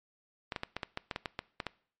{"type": "clicks", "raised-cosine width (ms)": 0.3, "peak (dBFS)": -18, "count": 12, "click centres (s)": [0.522, 0.562, 0.634, 0.766, 0.832, 0.974, 1.112, 1.161, 1.258, 1.391, 1.602, 1.667], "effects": ["noise-tail reverb RT60 0.5 s tail -21 dB re dry", "MP3 48 kbps"]}